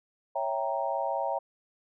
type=chord; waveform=sine; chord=C# diminished seventh; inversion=none; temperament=equal; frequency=554.4 / 659.3 / 784 / 932.3 Hz; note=C#5 / E5 / G5 / Bb5; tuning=0 / 0 / 0 / 0 cents; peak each=-33 dBFS; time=0.35-1.39 s; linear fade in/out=10 ms; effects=none